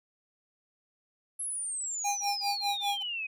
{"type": "exponential sweep", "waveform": "sine", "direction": "down", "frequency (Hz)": [11175, 2488], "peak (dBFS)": -32, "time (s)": [1.39, 3.27], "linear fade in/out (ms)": 10}
{"type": "tone with tremolo", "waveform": "square", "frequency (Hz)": 809, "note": "G#5", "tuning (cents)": -46, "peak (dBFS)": -28, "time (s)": [2.04, 3.03], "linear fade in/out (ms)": 10, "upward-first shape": "sine", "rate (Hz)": 5, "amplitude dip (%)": 100}
{"effects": []}